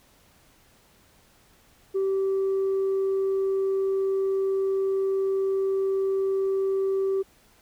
sine tone, 387 Hz, G4, 22 cents flat, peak -20 dBFS, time 1.94-7.23 s, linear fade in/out 20 ms, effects tanh soft clip ceiling -20 dBFS + pink hiss -59 dBFS RMS until 7.61 s

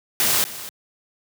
white noise with echo, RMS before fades -19 dBFS, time 0.2-0.44 s, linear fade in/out 0 ms, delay 250 ms, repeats 1, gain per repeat -15 dB, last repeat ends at 0.69 s, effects high-pass 100 Hz 12 dB/octave

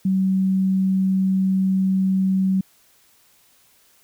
sine tone, 190 Hz, F#3, 46 cents sharp, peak -16 dBFS, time 0.05-2.61 s, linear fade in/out 5 ms, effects white hiss -57 dBFS RMS until 4.03 s

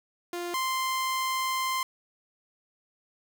sawtooth tone pair in turn, 349.2 / 1044.4 Hz, F4 / C6, 0 / -3 cents, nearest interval octave + perfect fifth, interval 1897 cents, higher second, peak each -28 / -23 dBFS, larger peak second, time 0.33-0.54 / 0.54-1.83 s, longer second, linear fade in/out 2 ms, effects 9-bit

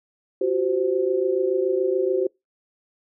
sine tone cluster, 354.1 / 381.1 / 519 Hz, F4 / G4 / C5, +24 / -49 / -14 cents, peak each -26 / -21 / -25 dBFS, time 0.41-2.27 s, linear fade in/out 5 ms, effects noise-tail reverb RT60 0.2 s tail -25 dB re dry

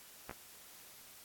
clicks, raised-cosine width 0.5 ms, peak -27 / -27 dBFS, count 2, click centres 0.295 / 0.311 s, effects white hiss -56 dBFS RMS until 1.24 s + AAC 64 kbps

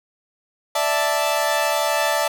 sawtooth chord, D suspended second, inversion none, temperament equal, 587.3 / 659.3 / 880 Hz, D5 / E5 / A5, 0 / 0 / 0 cents, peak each -19 dBFS, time 0.75-2.28 s, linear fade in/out 5 ms, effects none

